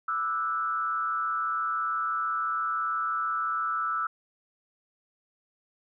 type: tone with frequency modulation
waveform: sine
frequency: 1318.5 Hz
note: E6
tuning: in tune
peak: -26 dBFS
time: 0.08-4.07 s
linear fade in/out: 5 ms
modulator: 141 Hz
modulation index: 0.73
effects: none